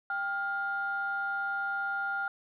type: tone pair together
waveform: sine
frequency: 790 / 1407.6 Hz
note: G5 / F6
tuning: +13 / +13 cents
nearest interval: minor seventh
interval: 1000 cents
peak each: -35 / -30 dBFS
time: 0.1-2.28 s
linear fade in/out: 2 ms
effects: tanh soft clip ceiling -23 dBFS